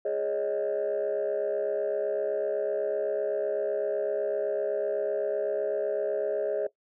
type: chord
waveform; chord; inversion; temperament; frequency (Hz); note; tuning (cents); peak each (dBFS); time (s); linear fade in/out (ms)
sine; Ab suspended fourth; none; equal; 415.3 / 554.4 / 622.3; Ab4 / Db5 / Eb5; 0 / 0 / 0; -29; 0.05-6.67; 5
effects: noise-tail reverb RT60 0.1 s tail -17 dB re dry + tanh soft clip ceiling -21 dBFS